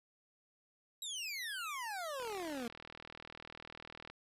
25% pulse exponential sweep, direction down, 3896 to 225.4 Hz, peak -36 dBFS, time 1.02-2.68 s, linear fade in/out 2 ms
click train, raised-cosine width 0.3 ms, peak -32 dBFS, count 77, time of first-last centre 2.2-4.1 s, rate 40 Hz
effects resampled to 32000 Hz

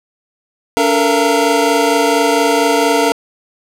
square tone cluster, 287.2 / 445.4 / 469.7 / 681 / 926 Hz, D4 / A4 / A#4 / F5 / A#5, -39 / +21 / +13 / -44 / -12 cents, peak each -18 dBFS, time 0.77-3.12 s, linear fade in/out 0 ms, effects low-pass 12000 Hz 12 dB/octave

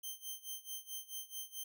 5% pulse tone with tremolo, 3125 Hz, G7, 6 cents flat, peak -32 dBFS, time 0.03-1.64 s, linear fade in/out 10 ms, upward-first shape sine, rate 4.6 Hz, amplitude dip 90%, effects none

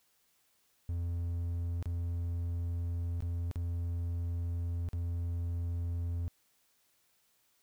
triangle tone with dropouts, 85.7 Hz, F2, 32 cents flat, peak -30 dBFS, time 0.89-6.28 s, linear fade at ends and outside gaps 0 ms, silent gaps 1.826-1.857 / 3.205-3.223 / 3.513-3.558 / 4.888-4.932 s, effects white hiss -72 dBFS RMS until 7.62 s

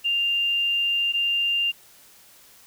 sine tone pair in turn, 2794 / 2794 Hz, F7 / F7, 0 / 0 cents, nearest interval unison, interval 0 cents, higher neither, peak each -20 dBFS, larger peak neither, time 0.04-1.13 / 1.13-1.72 s, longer first, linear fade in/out 20 ms, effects white hiss -52 dBFS RMS until 2.66 s

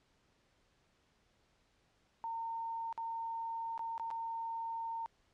sine tone with dropouts, 913 Hz, A#5, 36 cents flat, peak -37 dBFS, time 2.24-5.06 s, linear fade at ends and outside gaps 0 ms, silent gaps 2.927-2.977 / 3.778-3.793 / 3.979-3.997 / 4.104-4.111 s, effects pink hiss -73 dBFS RMS until 5.33 s + low-pass 6000 Hz 12 dB/octave

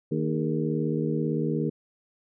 harmonic tone with a mistuned harmonic, 77.78 Hz, D#2, in tune, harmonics 2 / 3 / 4 / 5 / 6, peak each -28 / -30 / -31 / -32 / -33 dBFS, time 0.11-1.7 s, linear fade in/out 10 ms, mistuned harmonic 5, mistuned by +82 cents, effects none

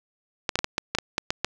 clicks, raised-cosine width 0.2 ms, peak -6 dBFS, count 10, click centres 0.492 / 0.556 / 0.59 / 0.644 / 0.781 / 0.95 / 0.986 / 1.181 / 1.305 / 1.446 s, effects none

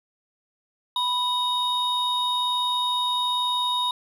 triangle tone pair together, 987.8 / 3729 Hz, B5 / A#7, 0 / 0 cents, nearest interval octave + major seventh, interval 2300 cents, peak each -23 dBFS, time 0.96-3.91 s, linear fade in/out 2 ms, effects none

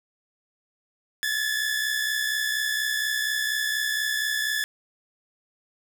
sawtooth tone pair together, 1706.8 / 1771 Hz, G#6 / A6, +47 / +11 cents, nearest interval minor second, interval 64 cents, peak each -22 / -26 dBFS, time 1.23-4.64 s, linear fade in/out 0 ms, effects none

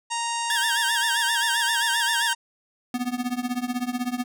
harmonic tone, 932.3 Hz, A#5, in tune, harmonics 1 / 2 / 3 / 4 / 5 / 6 / 7 / 8 / 9 / 10, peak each -27 / -36 / -34 / -37 / -40 / -38 / -37 / -38 / -38 / -41 dBFS, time 0.1-2.35 s, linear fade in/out 20 ms
25% pulse tone with vibrato, 1661.2 Hz, G#6, in tune, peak -19 dBFS, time 0.5-2.33 s, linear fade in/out 2 ms, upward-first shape sine, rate 7.6 Hz, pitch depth 130 cents each way
square tone with tremolo, 246.9 Hz, B3, in tune, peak -22 dBFS, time 2.94-4.24 s, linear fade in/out 2 ms, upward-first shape triangle, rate 16 Hz, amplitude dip 95%
effects none

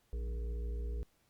harmonic tone with a mistuned harmonic, 58.9 Hz, A#1, 19 cents sharp, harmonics 1 / 3 / 5 / 7 / 8, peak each -35 / -54 / -58 / -52 / -54 dBFS, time 0.13-1.03 s, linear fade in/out 0 ms, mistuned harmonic 1, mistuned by -47 cents, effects pink hiss -73 dBFS RMS until 1.29 s + Opus 48 kbps

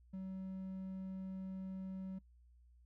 triangle tone, 189.3 Hz, F#3, 40 cents sharp, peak -40 dBFS, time 0.13-2.19 s, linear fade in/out 10 ms, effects noise-tail reverb RT60 0.1 s tail -22 dB re dry + added 60 Hz sine -62 dBFS peak until 2.85 s

